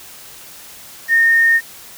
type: tone with quantisation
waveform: sine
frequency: 1834 Hz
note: A#6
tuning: 29 cents flat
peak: -9 dBFS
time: 1.08-1.61 s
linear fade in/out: 50 ms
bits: 6
effects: white hiss -38 dBFS RMS until 1.97 s